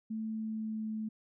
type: tone with pitch glide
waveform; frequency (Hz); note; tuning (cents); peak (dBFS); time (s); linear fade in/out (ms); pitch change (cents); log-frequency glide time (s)
sine; 220 to 217.7; A3 to A3; 0 to -18; -34; 0.1-1.09; 10; -18; 0.28-0.9
effects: none